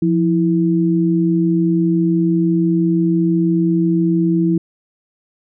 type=tone pair together; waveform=sine; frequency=173.6 / 327.7 Hz; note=F3 / E4; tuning=-10 / -10 cents; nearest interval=major seventh; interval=1100 cents; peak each=-15 dBFS; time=0.02-4.58 s; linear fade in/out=5 ms; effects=none